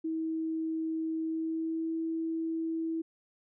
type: tone with pitch glide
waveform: sine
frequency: 321.4 to 325.7 Hz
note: E4 to E4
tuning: -44 to -21 cents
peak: -30 dBFS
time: 0.04-3.02 s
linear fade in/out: 10 ms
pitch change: +23 cents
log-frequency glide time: 1.24-1.96 s
effects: none